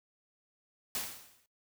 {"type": "noise with exponential decay", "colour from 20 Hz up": "white", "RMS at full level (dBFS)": -33, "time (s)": [0.95, 1.46], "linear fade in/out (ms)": 1, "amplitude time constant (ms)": 110, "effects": ["noise-tail reverb RT60 0.1 s tail -17 dB re dry"]}